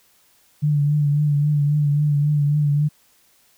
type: tone with vibrato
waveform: sine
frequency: 146.83 Hz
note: D3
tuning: in tune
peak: -15 dBFS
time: 0.62-2.89 s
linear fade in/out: 20 ms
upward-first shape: triangle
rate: 3.7 Hz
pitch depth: 45 cents each way
effects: white hiss -58 dBFS RMS until 3.57 s